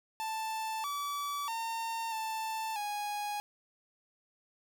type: tone with pitch steps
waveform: 45% pulse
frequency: 882 / 1149 / 910 / 885 / 828 Hz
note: A5 / D6 / A#5 / A5 / G#5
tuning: +4 / -38 / -42 / +10 / -5 cents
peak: -34 dBFS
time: 0.2-3.4 s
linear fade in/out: 0 ms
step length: 640 ms
effects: 12-bit